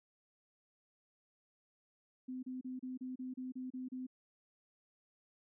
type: tone bursts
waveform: sine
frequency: 255.9 Hz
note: C4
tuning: 38 cents flat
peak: -40 dBFS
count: 10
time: 2.28-4.068 s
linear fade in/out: 10 ms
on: 150 ms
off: 32 ms
effects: none